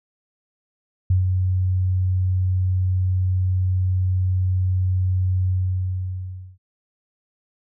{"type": "tone with ADSR envelope", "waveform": "sine", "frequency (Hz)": 92.5, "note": "F#2", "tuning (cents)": 0, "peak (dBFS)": -13, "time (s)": [1.1, 6.58], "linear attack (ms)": 5, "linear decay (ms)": 130, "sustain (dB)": -4, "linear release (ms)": 1100, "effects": []}